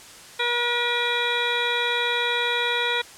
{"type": "harmonic tone", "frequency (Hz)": 480, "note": "B4", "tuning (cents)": -49, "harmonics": [1, 2, 3, 4, 5, 7, 8], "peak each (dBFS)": [-29, -29, -29, -29, -29, -29, -29], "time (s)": [0.39, 3.02], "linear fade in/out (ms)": 10, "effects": ["white hiss -44 dBFS RMS until 3.17 s", "low-pass 9000 Hz 12 dB/octave"]}